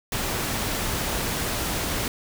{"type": "noise", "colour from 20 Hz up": "pink", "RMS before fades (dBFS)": -27, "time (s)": [0.12, 2.08], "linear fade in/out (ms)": 2, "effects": []}